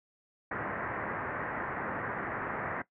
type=low-pass noise; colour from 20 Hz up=white; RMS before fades=-36 dBFS; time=0.51-2.82 s; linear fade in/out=5 ms; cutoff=1900 Hz; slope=48 dB/octave; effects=noise-tail reverb RT60 0.1 s tail -17 dB re dry + high-pass 80 Hz 12 dB/octave